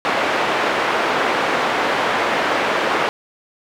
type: band-pass noise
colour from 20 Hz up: pink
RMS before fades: -19 dBFS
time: 0.05-3.09 s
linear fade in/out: 0 ms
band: 440 to 2200 Hz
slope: 12 dB/octave
effects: none